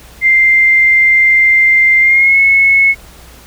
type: tone with pitch glide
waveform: sine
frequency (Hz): 2093 to 2191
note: C7 to C#7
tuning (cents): 0 to -21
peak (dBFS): -5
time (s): 0.21-2.95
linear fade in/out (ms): 50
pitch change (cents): +79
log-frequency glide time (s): 2.01-2.39
effects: added 60 Hz sine -39 dBFS peak until 3.46 s + pink hiss -39 dBFS RMS until 3.46 s

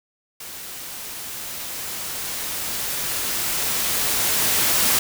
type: noise with level ramp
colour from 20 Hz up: white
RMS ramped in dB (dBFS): -36 to -18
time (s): 0.4-4.99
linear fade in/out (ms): 5
effects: none

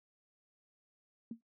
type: tone with exponential decay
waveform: sine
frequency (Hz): 229.6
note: A#3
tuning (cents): -26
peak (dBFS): -35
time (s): 1.31-1.41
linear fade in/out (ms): 2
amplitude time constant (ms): 20
effects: noise-tail reverb RT60 0.1 s tail -19 dB re dry + high-pass 150 Hz 12 dB/octave

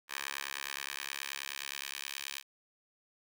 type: tone with high-pass filter sweep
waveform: 10% pulse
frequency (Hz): 69.5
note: C#2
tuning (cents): +5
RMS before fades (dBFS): -41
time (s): 0.08-2.43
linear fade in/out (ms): 50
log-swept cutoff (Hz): 1600 to 2700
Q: 1.1
effects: none

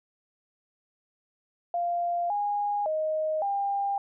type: tone with pitch steps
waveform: sine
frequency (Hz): 695 / 821 / 624 / 799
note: F5 / G#5 / D#5 / G5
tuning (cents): -9 / -20 / +5 / +33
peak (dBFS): -25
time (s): 1.74-3.98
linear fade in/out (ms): 2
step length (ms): 560
effects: none

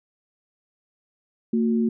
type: tone pair together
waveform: sine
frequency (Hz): 227 / 364.1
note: A#3 / F#4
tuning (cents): -46 / -28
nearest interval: minor sixth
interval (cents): 818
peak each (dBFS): -19 / -27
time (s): 1.53-1.89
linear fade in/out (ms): 5
effects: none

